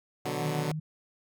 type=chord; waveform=10% pulse; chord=B minor; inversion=none; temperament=equal; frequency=123.47 / 146.83 / 185 Hz; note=B2 / D3 / F#3; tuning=0 / 0 / 0 cents; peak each=-28 / -25 / -29 dBFS; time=0.25-0.72 s; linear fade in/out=5 ms
type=tone; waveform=sine; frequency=155.56 Hz; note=D#3; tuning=in tune; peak=-31 dBFS; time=0.39-0.8 s; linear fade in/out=10 ms
effects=none